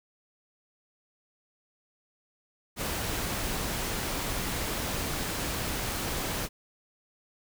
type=noise; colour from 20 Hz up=pink; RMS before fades=-32 dBFS; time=2.76-6.49 s; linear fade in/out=50 ms; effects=none